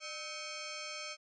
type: tone with frequency modulation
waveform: sine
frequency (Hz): 1550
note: G6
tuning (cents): -20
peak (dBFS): -40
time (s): 0-1.17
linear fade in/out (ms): 50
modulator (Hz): 947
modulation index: 5.1
effects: none